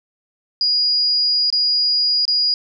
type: tone with dropouts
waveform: sine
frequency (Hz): 4884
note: D#8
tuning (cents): -33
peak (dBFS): -14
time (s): 0.61-2.54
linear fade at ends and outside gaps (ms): 1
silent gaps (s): 1.502-1.526 / 2.253-2.279
effects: none